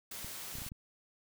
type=noise; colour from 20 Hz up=white; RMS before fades=-44 dBFS; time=0.11-0.69 s; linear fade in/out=5 ms
type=clicks; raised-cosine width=5 ms; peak=-34 dBFS; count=6; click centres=0.246 / 0.554 / 0.585 / 0.619 / 0.665 / 0.719 s
effects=none